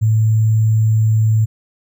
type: tone with sample-and-hold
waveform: sine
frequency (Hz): 109.9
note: A2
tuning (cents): -2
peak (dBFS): -10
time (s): 0.01-1.46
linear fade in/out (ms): 20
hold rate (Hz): 7350
effects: none